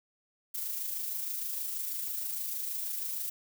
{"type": "noise with amplitude modulation", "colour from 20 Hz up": "violet", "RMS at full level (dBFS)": -34, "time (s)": [0.54, 3.3], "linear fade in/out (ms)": 10, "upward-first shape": "sine", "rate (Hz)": 26.3, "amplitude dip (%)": 35, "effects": []}